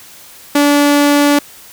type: tone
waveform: sawtooth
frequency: 288.8 Hz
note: D4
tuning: 29 cents flat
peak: -4 dBFS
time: 0.55-1.39 s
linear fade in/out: 5 ms
effects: white hiss -38 dBFS RMS until 1.72 s